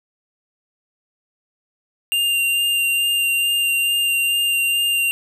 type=tone with vibrato; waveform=square; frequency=2789 Hz; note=F7; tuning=3 cents flat; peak=-17 dBFS; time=2.12-5.11 s; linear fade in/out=0 ms; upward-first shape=sine; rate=2.3 Hz; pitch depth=12 cents each way; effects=none